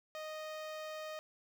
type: tone with notch filter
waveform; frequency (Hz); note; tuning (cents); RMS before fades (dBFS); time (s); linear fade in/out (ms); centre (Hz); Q
sawtooth; 621; D#5; -3; -44; 0.15-1.19; 0; 10000; 0.82
effects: none